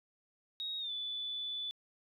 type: tone with pitch glide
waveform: triangle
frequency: 3772 to 3479 Hz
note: A#7 to A7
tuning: +20 to -20 cents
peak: -33 dBFS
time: 0.6-1.71 s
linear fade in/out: 0 ms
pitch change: -140 cents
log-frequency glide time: 0.79-0.92 s
effects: tanh soft clip ceiling -35 dBFS